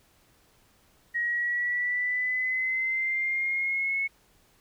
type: exponential sweep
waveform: sine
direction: up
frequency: 1889 to 2200 Hz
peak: -25 dBFS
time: 1.14-4.08 s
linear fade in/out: 20 ms
effects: pink hiss -63 dBFS RMS until 4.6 s